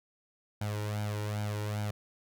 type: tone with flanger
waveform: sawtooth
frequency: 104.9 Hz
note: G#2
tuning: 18 cents sharp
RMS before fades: -34 dBFS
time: 0.61-1.91 s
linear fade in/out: 5 ms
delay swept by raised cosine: 1.3 to 2.16 ms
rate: 2.5 Hz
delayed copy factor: +0.7
effects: none